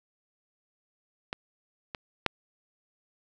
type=clicks; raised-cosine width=0.3 ms; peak=-16 / -19 / -7 dBFS; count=3; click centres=1.329 / 1.948 / 2.263 s; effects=none